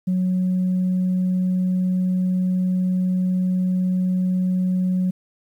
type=tone; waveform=sine; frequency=183.8 Hz; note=F#3; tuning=11 cents flat; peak=-16 dBFS; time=0.07-5.11 s; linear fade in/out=10 ms; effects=tanh soft clip ceiling -15 dBFS + 9-bit